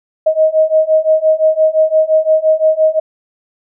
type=beating tone pair; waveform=sine; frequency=626 / 631.8 Hz; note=D#5 / D#5; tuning=+10 / +26 cents; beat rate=5.8 Hz; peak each=-12 / -11 dBFS; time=0.26-3 s; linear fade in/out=10 ms; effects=none